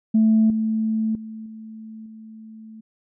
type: tone with level steps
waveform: sine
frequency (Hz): 220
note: A3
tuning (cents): 0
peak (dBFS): -12 / -19 / -32 / -35 / -38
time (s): 0.14-2.81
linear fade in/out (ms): 10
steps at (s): 0.5 / 1.15 / 1.46 / 2.06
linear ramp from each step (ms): 2
effects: tanh soft clip ceiling -9 dBFS